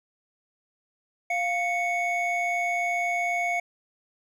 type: tone pair together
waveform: triangle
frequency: 698.5 / 2218 Hz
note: F5 / C#7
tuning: 0 / 0 cents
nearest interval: octave + minor sixth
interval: 2000 cents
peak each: -25 dBFS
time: 1.3-3.6 s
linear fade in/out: 5 ms
effects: none